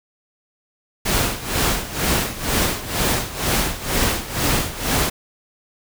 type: noise with tremolo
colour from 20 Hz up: pink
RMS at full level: -18 dBFS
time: 1.05-5.1 s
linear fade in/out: 10 ms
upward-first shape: sine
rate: 2.1 Hz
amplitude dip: 80%
effects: none